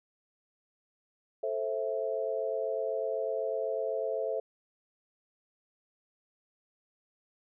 sine chord, A minor, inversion none, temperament just, 440 / 528 / 660 Hz, A4 / C5 / E5, 0 / +16 / +2 cents, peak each -34 dBFS, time 1.43-4.4 s, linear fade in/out 5 ms, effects none

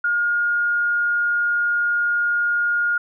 sine tone, 1424 Hz, F6, 33 cents sharp, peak -17 dBFS, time 0.04-2.98 s, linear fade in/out 5 ms, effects none

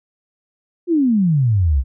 sine exponential sweep, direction down, 362.8 to 61 Hz, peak -12 dBFS, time 0.87-1.84 s, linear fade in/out 50 ms, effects none

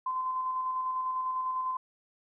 sine tone with tremolo, 1030 Hz, C6, 28 cents flat, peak -28 dBFS, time 0.06-1.77 s, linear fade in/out 5 ms, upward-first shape square, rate 10 Hz, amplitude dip 25%, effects none

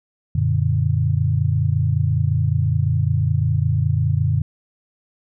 sine chord, Gb augmented, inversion none, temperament equal with one note detuned, 92.5 / 117.83 / 146.83 Hz, Gb2 / Bb2 / D3, 0 / +19 / 0 cents, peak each -20 dBFS, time 0.35-4.42 s, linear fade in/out 5 ms, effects none

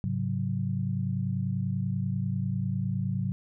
sine tone cluster, 104.6 / 134.7 / 185.1 Hz, G#2 / C#3 / F#3, +13 / -49 / +1 cents, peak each -31 dBFS, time 0.04-3.32 s, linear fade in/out 0 ms, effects none

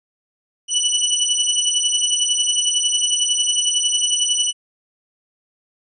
20% pulse beating tone pair, 2955 / 2966 Hz, F#7 / F#7, -3 / +4 cents, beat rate 11 Hz, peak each -14 dBFS, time 0.68-4.53 s, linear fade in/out 50 ms, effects resampled to 24000 Hz

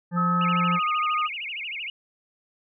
harmonic tone, 174.61 Hz, F3, in tune, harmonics 1 / 3 / 5 / 7 / 9 / 10, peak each -23 / -38 / -37 / -43 / -45 / -44 dBFS, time 0.11-0.8 s, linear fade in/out 50 ms
sine tone with pitch glide, 1281 to 1234.5 Hz, E6 to D#6, -50 to -14 cents, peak -22 dBFS, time 0.16-1.28 s, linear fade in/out 20 ms, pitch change -64 cents, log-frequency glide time 0.68-0.84 s
sine tone with vibrato, 2489 Hz, D#7, in tune, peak -30 dBFS, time 0.41-1.9 s, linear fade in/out 2 ms, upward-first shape sine, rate 13 Hz, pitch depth 280 cents each way
effects none

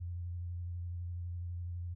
sine tone with vibrato, 87.31 Hz, F2, in tune, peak -37 dBFS, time 0-1.95 s, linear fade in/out 20 ms, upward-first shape sine, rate 12 Hz, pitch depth 25 cents each way, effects none

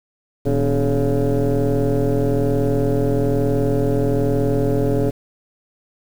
sine tone with frequency modulation, 155.56 Hz, D#3, in tune, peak -13 dBFS, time 0.45-5.11 s, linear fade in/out 20 ms, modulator 135 Hz, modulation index 2.9, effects tanh soft clip ceiling -13 dBFS + 7-bit

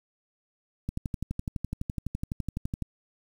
click train, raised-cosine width 5 ms, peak -18 dBFS, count 24, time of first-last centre 0.89-2.823 s, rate 11.9 Hz, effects 8-bit

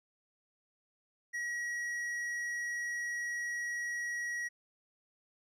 sine tone with tanh clipping, 1911 Hz, A#6, 43 cents sharp, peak -36 dBFS, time 1.33-4.49 s, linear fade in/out 20 ms, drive 9 dB, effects none

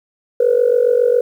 sine tone with amplitude modulation, 485.8 Hz, B4, 29 cents flat, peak -6 dBFS, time 0.4-1.21 s, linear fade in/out 5 ms, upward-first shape sine, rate 47.3 Hz, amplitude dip 85%, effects tanh soft clip ceiling -3 dBFS + 8-bit

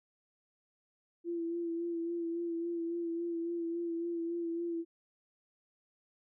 sine tone with vibrato, 338.1 Hz, E4, 44 cents sharp, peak -33 dBFS, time 1.24-4.85 s, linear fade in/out 50 ms, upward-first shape sine, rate 3.6 Hz, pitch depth 28 cents each way, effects none

